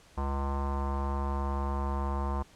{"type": "tone with low-pass filter", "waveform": "square", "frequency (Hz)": 69.3, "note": "C#2", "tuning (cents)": 0, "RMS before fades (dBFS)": -31, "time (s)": [0.17, 2.43], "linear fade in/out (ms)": 10, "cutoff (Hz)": 1000, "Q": 5.4, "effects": ["pink hiss -58 dBFS RMS until 2.55 s", "low-pass 9000 Hz 12 dB/octave"]}